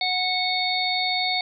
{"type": "harmonic tone", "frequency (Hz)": 736, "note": "F#5", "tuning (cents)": -9, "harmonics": [1, 3, 5, 6], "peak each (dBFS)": [-27, -27, -27, -27], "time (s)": [0.01, 1.41], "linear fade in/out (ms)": 2, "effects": []}